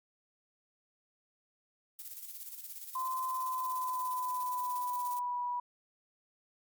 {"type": "noise with tremolo", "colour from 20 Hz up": "violet", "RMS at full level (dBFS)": -43, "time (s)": [1.99, 5.19], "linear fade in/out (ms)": 2, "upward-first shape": "square", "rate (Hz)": 17, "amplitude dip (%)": 50}
{"type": "tone with pitch glide", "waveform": "sine", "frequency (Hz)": [1032, 976.3], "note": ["C6", "B5"], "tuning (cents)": [-24, -20], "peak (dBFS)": -32, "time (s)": [2.95, 5.6], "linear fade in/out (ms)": 5, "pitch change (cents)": -96, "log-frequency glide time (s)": [3.26, 5.42]}
{"effects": ["MP3 96 kbps"]}